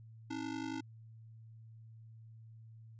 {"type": "ring-modulated tone", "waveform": "square", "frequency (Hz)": 293.7, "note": "D4", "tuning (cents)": 0, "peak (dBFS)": -36, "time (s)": [0.3, 0.81], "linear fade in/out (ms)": 10, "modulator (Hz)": 25.5, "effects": ["added 112 Hz sine -52 dBFS peak until 2.99 s", "resampled to 16000 Hz"]}